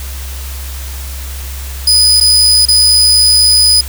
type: tone with dropouts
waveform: 35% pulse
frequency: 4978 Hz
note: D#8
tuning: in tune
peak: -4 dBFS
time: 1.87-3.81 s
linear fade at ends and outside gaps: 5 ms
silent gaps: 2.202-2.209 / 2.655-2.684 s
effects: added 67 Hz sine -21 dBFS peak until 3.88 s + white hiss -29 dBFS RMS until 3.88 s